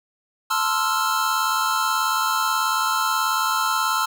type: chord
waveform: square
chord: F major seventh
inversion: first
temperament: equal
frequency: 880 / 1046.5 / 1318.5 / 1396.9 Hz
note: A5 / C6 / E6 / F6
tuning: 0 / 0 / 0 / 0 cents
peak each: -28 / -26 / -24 / -27 dBFS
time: 0.5-4.06 s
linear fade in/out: 10 ms
effects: none